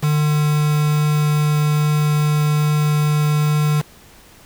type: tone with quantisation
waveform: triangle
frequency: 150.2 Hz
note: D3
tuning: 39 cents sharp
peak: -12 dBFS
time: 0.02-3.82 s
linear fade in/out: 20 ms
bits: 4
effects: pink hiss -46 dBFS RMS until 4.45 s